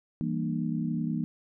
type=chord; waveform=sine; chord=E half-diminished seventh; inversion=none; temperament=equal with one note detuned; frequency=164.81 / 196 / 233.1 / 299.3 Hz; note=E3 / G3 / Bb3 / D4; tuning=0 / 0 / 0 / +33 cents; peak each=-31 / -36 / -31 / -36 dBFS; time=0.21-1.24 s; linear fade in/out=0 ms; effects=none